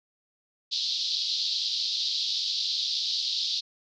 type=band-pass noise; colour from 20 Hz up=pink; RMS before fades=-29 dBFS; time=0.71-3.61 s; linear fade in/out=20 ms; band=3600 to 4900 Hz; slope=48 dB/octave; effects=none